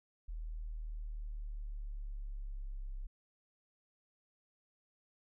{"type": "linear sweep", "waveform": "sine", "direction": "down", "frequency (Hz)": [40.1, 33], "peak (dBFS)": -39, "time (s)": [0.28, 3.07], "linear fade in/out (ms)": 10, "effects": []}